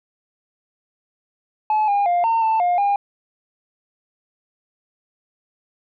sine tone with pitch steps, 858 / 809 / 702 / 910 / 887 / 709 / 807 Hz, A5 / G#5 / F5 / A#5 / A5 / F5 / G#5, -44 / -46 / +9 / -42 / +14 / +26 / -50 cents, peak -13 dBFS, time 1.7-2.96 s, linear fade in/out 2 ms, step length 180 ms, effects tanh soft clip ceiling -14 dBFS

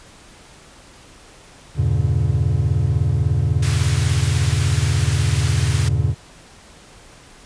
triangle chord, E diminished seventh, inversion none, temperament just, 82.41 / 98.89 / 118.67 / 142.4 Hz, E2 / G2 / Bb2 / Db3, 0 / +16 / +31 / +47 cents, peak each -19 dBFS, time 1.75-6.15 s, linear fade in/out 50 ms
pink high-pass noise, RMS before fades -29 dBFS, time 3.62-5.89 s, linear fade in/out 10 ms, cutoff 1300 Hz, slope 12 dB/octave
effects pink hiss -45 dBFS RMS until 7.45 s + resampled to 22050 Hz

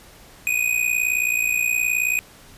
square tone with amplitude modulation, 2489 Hz, D#7, in tune, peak -16 dBFS, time 0.47-2.19 s, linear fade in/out 0 ms, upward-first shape sine, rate 58.9 Hz, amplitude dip 80%, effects pink hiss -47 dBFS RMS until 2.57 s + resampled to 32000 Hz

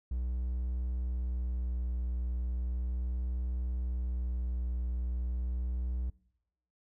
triangle tone with vibrato, 61.4 Hz, B1, 9 cents flat, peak -29 dBFS, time 0.11-6.1 s, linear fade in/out 5 ms, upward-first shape sine, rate 0.37 Hz, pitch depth 13 cents each way, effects noise-tail reverb RT60 0.8 s tail -22 dB re dry

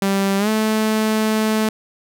sawtooth tone with pitch glide, 196 to 217.5 Hz, G3 to A3, 0 to -20 cents, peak -12 dBFS, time 0.02-1.69 s, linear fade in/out 2 ms, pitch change +180 cents, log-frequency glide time 0.38-0.49 s, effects none

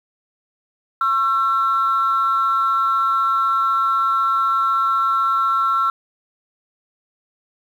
sine tone pair together, 1091.7 / 1346 Hz, C#6 / E6, -27 / +36 cents, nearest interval major third, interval 363 cents, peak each -21 / -15 dBFS, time 1.01-5.9 s, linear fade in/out 2 ms, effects tanh soft clip ceiling -10 dBFS + 8-bit

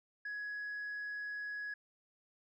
sine tone, 1675 Hz, G#6, 14 cents sharp, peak -37 dBFS, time 0.25-1.74 s, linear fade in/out 5 ms, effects tanh soft clip ceiling -37 dBFS

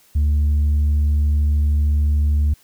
sine tone, 73.9 Hz, D2, 11 cents sharp, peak -11 dBFS, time 0.15-2.54 s, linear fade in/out 10 ms, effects tanh soft clip ceiling -13 dBFS + white hiss -54 dBFS RMS until 2.63 s

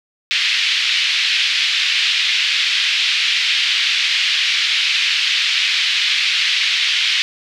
pink band-pass noise, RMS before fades -17 dBFS, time 0.31-7.22 s, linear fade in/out 0 ms, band 2300 to 4200 Hz, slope 24 dB/octave, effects none

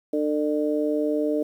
harmonic tone, 150 Hz, D3, 37 cents sharp, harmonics 2 / 3 / 4, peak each -24 / -26 / -27 dBFS, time 0.13-1.43 s, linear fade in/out 5 ms, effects 9-bit

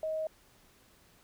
sine tone, 630 Hz, D#5, 21 cents sharp, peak -31 dBFS, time 0.03-0.27 s, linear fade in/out 2 ms, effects pink hiss -63 dBFS RMS until 1.23 s

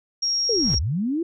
sine tone, 5588 Hz, F8, in tune, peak -20 dBFS, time 0.22-0.79 s, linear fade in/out 10 ms
brown noise with exponential growth, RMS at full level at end -27 dBFS, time 0.35-0.75 s, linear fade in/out 5 ms, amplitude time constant 85 ms
sine linear two-way sweep, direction down then up, 493.9 to 55 to 349.6 Hz, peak -21 dBFS, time 0.49-1.23 s, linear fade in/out 5 ms, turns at 0.78 s
effects none

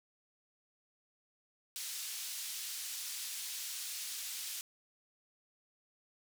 pink band-pass noise, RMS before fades -42 dBFS, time 1.76-4.61 s, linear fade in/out 0 ms, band 3900 to 16000 Hz, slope 12 dB/octave, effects none

